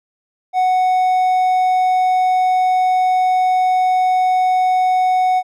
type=tone; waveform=triangle; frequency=740 Hz; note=F#5; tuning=in tune; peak=-10 dBFS; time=0.53-5.43 s; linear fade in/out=50 ms; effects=none